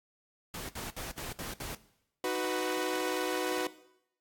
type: noise bursts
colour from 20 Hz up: pink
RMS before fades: -40 dBFS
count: 6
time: 0.54-1.75 s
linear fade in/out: 2 ms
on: 150 ms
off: 62 ms
type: chord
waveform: sawtooth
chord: B major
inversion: first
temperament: equal with one note detuned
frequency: 311.1 / 370 / 495.9 Hz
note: D#4 / F#4 / B4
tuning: 0 / 0 / +7 cents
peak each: -34 / -29 / -30 dBFS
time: 2.24-3.67 s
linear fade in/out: 2 ms
effects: noise-tail reverb RT60 0.8 s tail -17 dB re dry + AAC 64 kbps